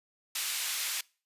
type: high-pass noise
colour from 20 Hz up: pink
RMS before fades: -33 dBFS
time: 0.35-1.01 s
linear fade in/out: 5 ms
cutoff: 2400 Hz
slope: 12 dB/octave
effects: noise-tail reverb RT60 0.4 s tail -25 dB re dry + resampled to 32000 Hz